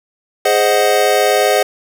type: chord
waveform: square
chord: Ab dominant seventh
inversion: none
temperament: equal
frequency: 415.3 / 523.3 / 622.3 / 740 Hz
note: Ab4 / C5 / Eb5 / Gb5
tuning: 0 / 0 / 0 / 0 cents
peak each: -17 dBFS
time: 0.45-1.63 s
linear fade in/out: 5 ms
effects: none